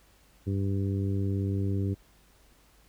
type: harmonic tone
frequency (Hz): 98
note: G2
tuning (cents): 0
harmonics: 1 / 2 / 3 / 4 / 5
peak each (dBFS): -27 / -34 / -35 / -38 / -47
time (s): 0.46-1.95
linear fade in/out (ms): 20
effects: added 50 Hz sine -62 dBFS peak until 2.88 s + pink hiss -62 dBFS RMS until 2.88 s